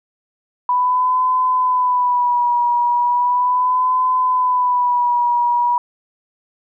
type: tone with vibrato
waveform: sine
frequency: 987.8 Hz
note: B5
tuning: in tune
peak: -13 dBFS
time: 0.69-5.78 s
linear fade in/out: 2 ms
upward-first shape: sine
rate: 0.37 Hz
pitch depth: 47 cents each way
effects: none